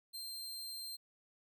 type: tone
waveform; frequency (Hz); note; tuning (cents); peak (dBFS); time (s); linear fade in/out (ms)
sawtooth; 4161; C8; -10; -40; 0.13-0.97; 20
effects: none